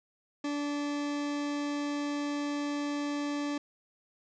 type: tone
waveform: 40% pulse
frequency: 290 Hz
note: D4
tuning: 22 cents flat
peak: -30 dBFS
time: 0.44-3.58 s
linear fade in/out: 5 ms
effects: resampled to 16000 Hz + 10-bit